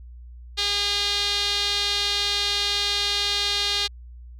sawtooth tone with band-pass filter, 407.1 Hz, G#4, 35 cents flat, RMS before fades -24 dBFS, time 0.57-3.88 s, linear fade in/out 20 ms, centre 3900 Hz, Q 3.8, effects added 60 Hz sine -39 dBFS peak until 4.39 s

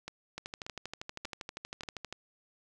two click trains, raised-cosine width 0.2 ms, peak -22 / -23 dBFS, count 23 / 4, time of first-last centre 0.38-2.126 / 0.08-1.834 s, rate 12.6 / 1.71 Hz, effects none

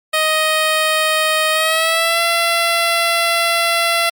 10% pulse tone with pitch glide, 625 to 677.6 Hz, D#5 to E5, +8 to +48 cents, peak -5 dBFS, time 0.13-4.1 s, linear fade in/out 10 ms, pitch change +140 cents, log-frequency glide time 1.52-2.22 s, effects MP3 96 kbps

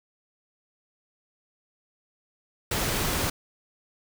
pink noise, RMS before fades -27 dBFS, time 2.71-3.3 s, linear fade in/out 5 ms, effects none

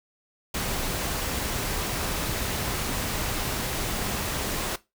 pink noise, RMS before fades -29 dBFS, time 0.54-4.76 s, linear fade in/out 5 ms, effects noise-tail reverb RT60 0.2 s tail -17 dB re dry

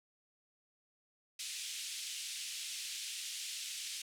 pink band-pass noise, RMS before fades -43 dBFS, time 1.39-4.02 s, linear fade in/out 5 ms, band 2700 to 10000 Hz, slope 24 dB/octave, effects none

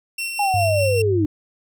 sawtooth tone with tremolo, 2717 Hz, F7, 48 cents flat, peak -20 dBFS, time 0.18-1.02 s, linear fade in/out 5 ms, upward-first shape sine, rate 5 Hz, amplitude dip 35%
sine linear sweep, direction down, 830.6 to 294 Hz, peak -17 dBFS, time 0.39-1.26 s, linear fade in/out 5 ms
sine tone, 99.9 Hz, G2, 33 cents sharp, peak -20 dBFS, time 0.54-1.25 s, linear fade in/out 0 ms
effects none

